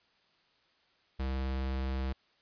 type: tone with vibrato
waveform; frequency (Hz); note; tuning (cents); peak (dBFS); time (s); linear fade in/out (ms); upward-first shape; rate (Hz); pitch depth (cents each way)
square; 66; C2; +16; -32; 1.19-2.13; 10; sine; 19; 10
effects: white hiss -69 dBFS RMS until 2.41 s + resampled to 11025 Hz